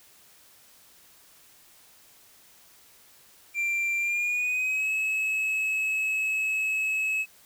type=tone with pitch glide; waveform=triangle; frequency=2365 to 2579 Hz; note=D7 to E7; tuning=+12 to -39 cents; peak=-23 dBFS; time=3.54-7.26 s; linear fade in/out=50 ms; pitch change=+149 cents; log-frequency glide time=3.97-4.9 s; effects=white hiss -56 dBFS RMS until 7.45 s